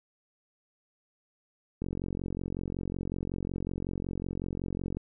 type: click train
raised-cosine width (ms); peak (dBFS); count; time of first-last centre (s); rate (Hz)
3; -21; 144; 1.82-4.97; 45.4
effects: none